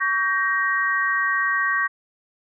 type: chord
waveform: sine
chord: G diminished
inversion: second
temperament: just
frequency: 1128.9 / 1568 / 1881.6 Hz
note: Db6 / G6 / Bb6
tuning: +31 / 0 / +16 cents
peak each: -24 / -24 / -22 dBFS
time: 0-1.88 s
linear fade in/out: 20 ms
effects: none